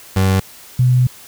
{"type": "tone pair in turn", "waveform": ["30% pulse", "sine"], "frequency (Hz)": [95.4, 125.71], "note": ["G2", "B2"], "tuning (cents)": [-47, 31], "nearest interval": "perfect fourth", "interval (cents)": 478, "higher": "second", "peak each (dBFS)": -9, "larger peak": "neither", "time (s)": [[0.16, 0.4], [0.79, 1.07]], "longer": "second", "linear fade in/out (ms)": 5, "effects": ["white hiss -40 dBFS RMS until 1.27 s"]}